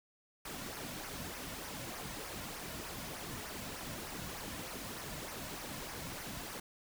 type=noise with flanger; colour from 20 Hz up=pink; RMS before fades=-44 dBFS; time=0.45-6.6 s; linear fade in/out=5 ms; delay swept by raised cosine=0.25 to 2.55 ms; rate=3.3 Hz; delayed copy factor=-0.55; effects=none